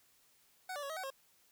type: tone with pitch steps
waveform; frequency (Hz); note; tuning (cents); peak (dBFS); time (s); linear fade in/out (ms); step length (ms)
25% pulse; 744 / 581 / 557 / 635 / 753 / 539; F#5 / D5 / C#5 / D#5 / F#5 / C#5; +9 / -19 / +8 / +35 / +30 / -49; -36; 0.69-1.104; 5; 69
effects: white hiss -69 dBFS RMS until 1.51 s